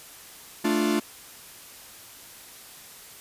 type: chord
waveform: 45% pulse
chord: D minor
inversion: second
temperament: equal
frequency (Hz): 220 / 293.7 / 349.2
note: A3 / D4 / F4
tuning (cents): 0 / 0 / 0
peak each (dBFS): -26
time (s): 0.64-1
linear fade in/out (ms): 10
effects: white hiss -46 dBFS RMS until 3.2 s + resampled to 32000 Hz